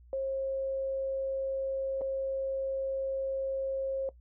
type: tone with dropouts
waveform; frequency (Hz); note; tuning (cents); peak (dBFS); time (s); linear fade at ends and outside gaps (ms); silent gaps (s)
sine; 537; C5; +45; -29; 0.13-4.09; 1; 2.011-2.016
effects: noise-tail reverb RT60 0.1 s tail -19 dB re dry + added 60 Hz sine -53 dBFS peak until 4.2 s